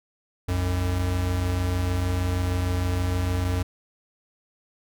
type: tone pair together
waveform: square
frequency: 63.73 / 90.2 Hz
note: C2 / F#2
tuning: -45 / -44 cents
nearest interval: tritone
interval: 601 cents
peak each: -30 / -24 dBFS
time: 0.48-3.63 s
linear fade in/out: 10 ms
effects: none